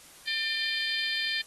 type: harmonic tone with a mistuned harmonic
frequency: 598 Hz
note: D5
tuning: 31 cents sharp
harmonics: 3 / 4 / 5 / 6 / 7 / 8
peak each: -33 / -34 / -35 / -36 / -36 / -37 dBFS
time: 0.27-1.42 s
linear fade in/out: 10 ms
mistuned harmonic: 5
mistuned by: +75 cents
effects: white hiss -52 dBFS RMS until 1.46 s + AAC 32 kbps